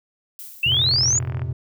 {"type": "noise with exponential decay", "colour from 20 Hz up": "violet", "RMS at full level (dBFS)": -35, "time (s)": [0.39, 1.31], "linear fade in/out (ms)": 1, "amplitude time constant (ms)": 200}
{"type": "exponential sweep", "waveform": "sine", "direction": "up", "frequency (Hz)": [2637, 7040], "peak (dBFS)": -16, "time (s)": [0.63, 1.19], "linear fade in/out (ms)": 5}
{"type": "chord", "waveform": "triangle", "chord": "F suspended fourth", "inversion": "none", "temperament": "equal with one note detuned", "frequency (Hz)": [88.99, 116.54, 130.81], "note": ["F2", "Bb2", "C3"], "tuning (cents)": [33, 0, 0], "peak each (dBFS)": [-27, -27, -25], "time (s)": [0.66, 1.53], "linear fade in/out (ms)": 5}
{"type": "click train", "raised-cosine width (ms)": 0.5, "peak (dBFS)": -21, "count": 30, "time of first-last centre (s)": [0.72, 1.419], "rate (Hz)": 41.5}
{"effects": []}